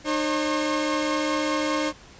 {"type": "tone cluster", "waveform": "sawtooth", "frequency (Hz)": [304.3, 538, 1081], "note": ["D#4", "C5", "C#6"], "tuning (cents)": [-38, 48, -44], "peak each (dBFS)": [-21, -24, -27], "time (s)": [0.04, 1.93], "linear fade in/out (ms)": 50, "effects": ["pink hiss -48 dBFS RMS until 2.19 s", "resampled to 16000 Hz"]}